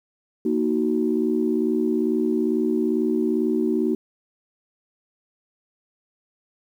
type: chord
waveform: sine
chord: D# minor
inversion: second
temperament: just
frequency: 233.3 / 311.1 / 373.4 Hz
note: A#3 / D#4 / F#4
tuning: +2 / 0 / +16 cents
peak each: -23 dBFS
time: 0.45-3.95 s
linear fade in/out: 5 ms
effects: tanh soft clip ceiling -9 dBFS + 9-bit